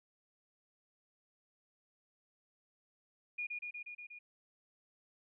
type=tone with echo; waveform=sine; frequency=2438 Hz; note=D#7; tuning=36 cents flat; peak=-36 dBFS; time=3.38-3.47 s; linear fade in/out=10 ms; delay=120 ms; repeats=6; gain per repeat=-2 dB; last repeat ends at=4.19 s; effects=none